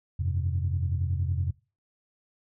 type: chord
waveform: sine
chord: F suspended second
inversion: none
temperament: equal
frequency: 87.31 / 98 / 130.81 Hz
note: F2 / G2 / C3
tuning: 0 / 0 / 0 cents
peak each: -26 / -31 / -31 dBFS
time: 0.19-1.51 s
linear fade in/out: 10 ms
effects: noise-tail reverb RT60 0.3 s tail -22 dB re dry + tanh soft clip ceiling -17 dBFS